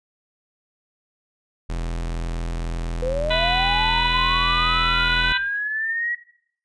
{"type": "tone", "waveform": "45% pulse", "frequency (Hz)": 42, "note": "E1", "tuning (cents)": 33, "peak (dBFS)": -24, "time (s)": [1.69, 5.33], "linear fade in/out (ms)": 10}
{"type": "linear sweep", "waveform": "sine", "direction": "up", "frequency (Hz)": [493.9, 1924], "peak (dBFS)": -22, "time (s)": [3.02, 6.15], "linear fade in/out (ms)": 5}
{"type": "harmonic tone", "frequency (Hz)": 495.3, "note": "B4", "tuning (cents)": 5, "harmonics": [2, 3, 4, 5, 6, 7, 8], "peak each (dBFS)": [-28, -28, -28, -28, -28, -28, -28], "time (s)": [3.3, 5.38], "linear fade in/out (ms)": 10}
{"effects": ["noise-tail reverb RT60 0.6 s tail -17 dB re dry", "resampled to 22050 Hz"]}